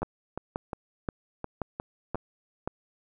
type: two click trains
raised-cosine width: 1 ms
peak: -16 / -19 dBFS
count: 6 / 7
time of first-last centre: 0.03-2.676 / 0.02-2.155 s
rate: 1.89 / 2.81 Hz
effects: none